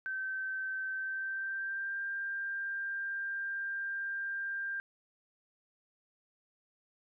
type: tone with pitch glide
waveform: sine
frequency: 1544 to 1591.1 Hz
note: G6 to G6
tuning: -27 to +25 cents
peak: -34 dBFS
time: 0.06-4.8 s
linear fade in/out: 0 ms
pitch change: +52 cents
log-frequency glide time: 0.92-2.01 s
effects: none